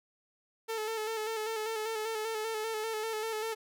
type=tone with vibrato; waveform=sawtooth; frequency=439.6 Hz; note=A4; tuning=2 cents flat; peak=-29 dBFS; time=0.68-3.55 s; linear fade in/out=20 ms; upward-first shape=square; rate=5.1 Hz; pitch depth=36 cents each way; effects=none